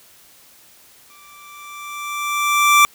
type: tone with exponential growth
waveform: 25% pulse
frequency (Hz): 1172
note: D6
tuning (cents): -4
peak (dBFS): -4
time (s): 1.1-2.85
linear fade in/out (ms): 0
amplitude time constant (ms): 380
effects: white hiss -49 dBFS RMS until 2.94 s